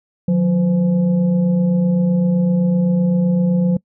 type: tone with frequency modulation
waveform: sine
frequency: 179.9 Hz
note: F#3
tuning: 48 cents flat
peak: -12 dBFS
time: 0.28-3.77 s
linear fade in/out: 5 ms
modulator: 332 Hz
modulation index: 0.46
effects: noise-tail reverb RT60 0.1 s tail -24 dB re dry